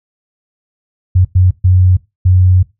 sine tone bursts at uneven times, 91.8 Hz, F#2, 13 cents flat, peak -5 dBFS, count 4, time 1.15-1.25 / 1.35-1.51 / 1.64-1.97 / 2.25-2.63 s, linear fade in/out 10 ms, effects noise-tail reverb RT60 0.2 s tail -18 dB re dry

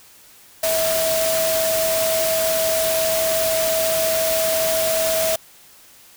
sine tone in noise, 647 Hz, E5, 32 cents flat, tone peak -19 dBFS, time 0.63-5.36 s, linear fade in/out 5 ms, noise white, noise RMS -23 dBFS, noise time 0.63-5.36 s, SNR +1 dB, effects white hiss -48 dBFS RMS until 6.16 s

